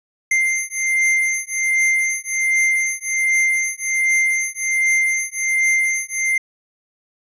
square beating tone pair, 2093 / 2094.3 Hz, C7 / C7, 0 / +1 cents, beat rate 1.3 Hz, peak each -20 dBFS, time 0.31-6.38 s, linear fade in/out 5 ms, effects resampled to 24000 Hz

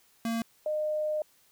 square / sine tone pair in turn, 228.8 / 610.8 Hz, A#3 / D#5, -32 / -32 cents, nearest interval octave + perfect fourth, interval 1700 cents, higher second, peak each -29 / -27 dBFS, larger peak second, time 0.25-0.42 / 0.66-1.22 s, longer second, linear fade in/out 2 ms, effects white hiss -64 dBFS RMS until 1.51 s

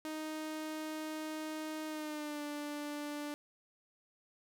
sawtooth tone with pitch glide, 311.1 to 293.8 Hz, D#4 to D4, 0 to +1 cents, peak -35 dBFS, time 0.05-3.34 s, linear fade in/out 0 ms, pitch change -99 cents, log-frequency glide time 1.87-2.42 s, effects none

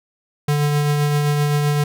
square tone with tremolo, 146.83 Hz, D3, in tune, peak -15 dBFS, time 0.48-1.84 s, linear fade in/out 5 ms, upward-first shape triangle, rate 7.7 Hz, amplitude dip 30%, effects none

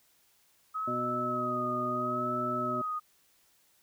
sine tone with vibrato, 1270 Hz, D#6, 35 cents sharp, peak -31 dBFS, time 0.74-3 s, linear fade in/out 20 ms, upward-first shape sine, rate 0.74 Hz, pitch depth 54 cents each way
harmonic tone, 123 Hz, B2, 7 cents flat, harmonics 1 / 2 / 3 / 5, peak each -42 / -36 / -39 / -37 dBFS, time 0.87-2.82 s, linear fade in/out 10 ms
effects white hiss -67 dBFS RMS until 3.82 s

